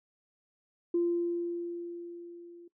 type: tone with level ramp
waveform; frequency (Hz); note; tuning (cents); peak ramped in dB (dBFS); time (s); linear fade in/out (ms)
sine; 344.7; F4; -23; -23 to -48; 0.94-2.68; 5
effects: noise-tail reverb RT60 0.1 s tail -19 dB re dry + tanh soft clip ceiling -19 dBFS